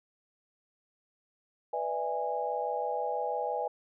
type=chord; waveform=sine; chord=E dominant seventh; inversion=second; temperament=just; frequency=494.4 / 593.3 / 659.3 / 824.1 Hz; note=B4 / D5 / E5 / G#5; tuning=+2 / +18 / 0 / -14 cents; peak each=-35 / -37 / -37 / -33 dBFS; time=1.73-3.68 s; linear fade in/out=5 ms; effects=none